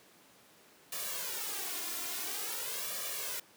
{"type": "noise with flanger", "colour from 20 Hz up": "white", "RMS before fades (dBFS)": -38, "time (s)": [0.92, 3.4], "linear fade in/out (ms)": 5, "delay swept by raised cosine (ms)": [1.7, 2.9], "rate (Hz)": 0.48, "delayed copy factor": 0.95, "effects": ["pink hiss -60 dBFS RMS until 3.56 s", "high-pass 200 Hz 12 dB/octave"]}